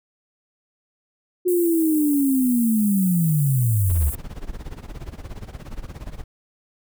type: linear sweep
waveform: sine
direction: down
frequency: 363.6 to 68.4 Hz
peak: -16 dBFS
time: 1.45-4.11 s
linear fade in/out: 20 ms
type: high-pass noise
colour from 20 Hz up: white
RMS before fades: -31 dBFS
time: 1.48-4.15 s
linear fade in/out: 2 ms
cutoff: 8300 Hz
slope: 48 dB/octave
type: noise with tremolo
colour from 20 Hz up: brown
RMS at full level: -30 dBFS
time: 3.89-6.24 s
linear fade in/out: 5 ms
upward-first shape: sine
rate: 17 Hz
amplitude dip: 85%
effects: none